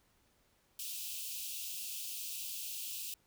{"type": "high-pass noise", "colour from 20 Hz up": "white", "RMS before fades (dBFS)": -42, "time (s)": [0.79, 3.14], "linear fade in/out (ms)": 2, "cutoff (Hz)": 2500, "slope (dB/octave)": 96, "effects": ["pink hiss -72 dBFS RMS until 3.26 s"]}